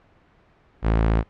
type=tone; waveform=sawtooth; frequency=55.3 Hz; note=A1; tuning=9 cents sharp; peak=-13 dBFS; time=0.82-1.24 s; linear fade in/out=50 ms; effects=pink hiss -57 dBFS RMS until 1.29 s + low-pass 2000 Hz 12 dB/octave